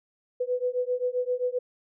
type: beating tone pair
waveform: sine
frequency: 493.9 / 501.5 Hz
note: B4 / B4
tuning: 0 / +26 cents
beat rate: 7.6 Hz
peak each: -28 dBFS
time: 0.4-1.59 s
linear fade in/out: 10 ms
effects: none